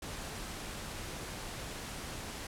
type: noise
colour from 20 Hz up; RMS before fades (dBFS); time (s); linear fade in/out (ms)
pink; -42; 0.02-2.47; 5
effects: low-pass 11000 Hz 12 dB/octave